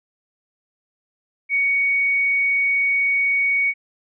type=tone; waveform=sine; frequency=2236 Hz; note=C#7; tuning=14 cents sharp; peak=-16 dBFS; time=1.49-3.74 s; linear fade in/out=50 ms; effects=none